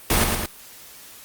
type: noise with echo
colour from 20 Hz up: pink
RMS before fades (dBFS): -18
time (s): 0.1-0.24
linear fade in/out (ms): 2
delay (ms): 110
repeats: 2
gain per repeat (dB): -4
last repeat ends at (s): 0.46
effects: white hiss -44 dBFS RMS until 1.24 s + Opus 32 kbps